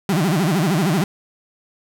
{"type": "tone with vibrato", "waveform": "35% pulse", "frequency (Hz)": 173.2, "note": "F3", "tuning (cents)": -14, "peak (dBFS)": -14, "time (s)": [0.09, 1.04], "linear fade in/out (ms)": 2, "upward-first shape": "sine", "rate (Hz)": 13, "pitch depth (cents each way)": 280, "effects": []}